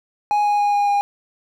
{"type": "tone with pitch steps", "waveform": "triangle", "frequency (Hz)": [830.6, 825.8, 821.1, 816.3, 811.6], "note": ["G#5", "G#5", "G#5", "G#5", "G#5"], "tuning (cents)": [0, -10, -20, -30, -40], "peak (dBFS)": -13, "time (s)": [0.31, 1.01], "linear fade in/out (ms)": 0, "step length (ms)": 140, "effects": []}